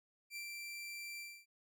sawtooth tone with ADSR envelope, 2351 Hz, D7, 1 cent sharp, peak -39 dBFS, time 0.3-1.46 s, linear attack 61 ms, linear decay 89 ms, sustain -2 dB, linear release 270 ms, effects none

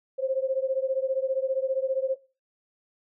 sine beating tone pair, 523.3 / 538.3 Hz, C5 / C5, 0 / +49 cents, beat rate 15 Hz, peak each -27 dBFS, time 0.18-2.16 s, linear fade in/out 20 ms, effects noise-tail reverb RT60 0.3 s tail -18 dB re dry

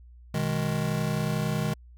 square chord, G# minor, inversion first, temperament just, 124.59 / 155.74 / 207.7 Hz, B2 / D#3 / G#3, +16 / +2 / 0 cents, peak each -32 / -29 / -32 dBFS, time 0.34-1.74 s, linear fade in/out 5 ms, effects added 60 Hz sine -47 dBFS peak until 1.97 s

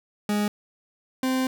40% pulse tone pair in turn, 207.7 / 259.6 Hz, G#3 / C4, 0 / -13 cents, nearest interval major third, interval 387 cents, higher second, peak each -21 dBFS, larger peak neither, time 0.29-0.48 / 1.23-1.47 s, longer second, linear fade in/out 2 ms, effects none

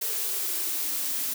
blue noise with high-pass filter sweep, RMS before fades -29 dBFS, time 0.01-1.34 s, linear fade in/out 10 ms, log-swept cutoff 450 to 240 Hz, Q 7, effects none

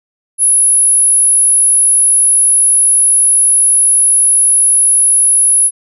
sine tone, 10548 Hz, E9, in tune, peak -6 dBFS, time 0.38-5.71 s, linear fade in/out 50 ms, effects none

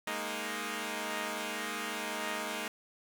5% pulse chord, Ab suspended second, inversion none, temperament equal, 207.7 / 233.1 / 311.1 Hz, Ab3 / Bb3 / Eb4, 0 / 0 / 0 cents, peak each -28 dBFS, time 0.07-2.68 s, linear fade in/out 2 ms, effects none

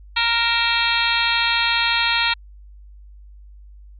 harmonic tone with a mistuned harmonic, 466.2 Hz, A#4, in tune, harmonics 2 / 3 / 4 / 5 / 6 / 7 / 8 / 9, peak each -25 / -25 / -25 / -25 / -25 / -25 / -25 / -25 dBFS, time 0.16-2.34 s, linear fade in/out 10 ms, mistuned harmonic 6, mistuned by -71 cents, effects added 50 Hz sine -40 dBFS peak until 3.99 s

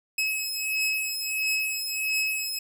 sawtooth beating tone pair, 2568 / 2569.5 Hz, E7 / E7, -46 / -45 cents, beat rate 1.5 Hz, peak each -25 / -26 dBFS, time 0.18-2.59 s, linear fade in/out 5 ms, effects none

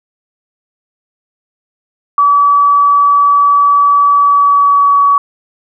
sine tone with pitch glide, 1146 to 1132.8 Hz, D6 to C#6, -43 to +37 cents, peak -5 dBFS, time 2.18-5.18 s, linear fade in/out 2 ms, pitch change -20 cents, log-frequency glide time 4.14-5.01 s, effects none

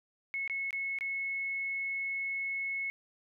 sine tone with dropouts, 2190 Hz, C#7, 22 cents flat, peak -32 dBFS, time 0.34-2.9 s, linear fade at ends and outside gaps 0 ms, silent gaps 0.477-0.498 / 0.707-0.729 / 0.987-1.009 s, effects none

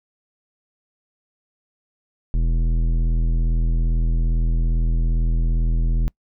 sine tone with tanh clipping, 41.2 Hz, E1, in tune, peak -18 dBFS, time 2.34-6.08 s, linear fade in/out 0 ms, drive 13 dB, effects noise-tail reverb RT60 0.1 s tail -26 dB re dry

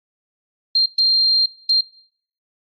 sine tone bursts at uneven times, 4186 Hz, C8, in tune, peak -12 dBFS, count 3, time 0.75-0.86 / 0.98-1.46 / 1.69-1.81 s, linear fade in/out 5 ms, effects noise-tail reverb RT60 0.6 s tail -21 dB re dry + AAC 48 kbps

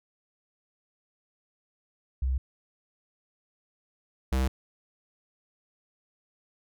sine / square tone pair in turn, 65 / 65.24 Hz, C2 / C2, -11 / -4 cents, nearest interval unison, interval 7 cents, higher second, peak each -24 dBFS, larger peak neither, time 2.22-2.38 / 4.32-4.48 s, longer neither, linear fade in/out 5 ms, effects none

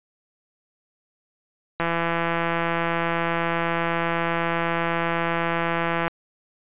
click train, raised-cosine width 0.5 ms, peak -9 dBFS, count 720, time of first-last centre 1.8-6.08 s, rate 168 Hz, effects resampled to 8000 Hz

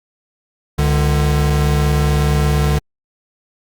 square tone pair together, 70.04 / 148.4 Hz, C#2 / D3, +18 / +18 cents, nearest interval octave + minor second, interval 1300 cents, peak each -16 dBFS, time 0.78-2.79 s, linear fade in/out 10 ms, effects Opus 48 kbps

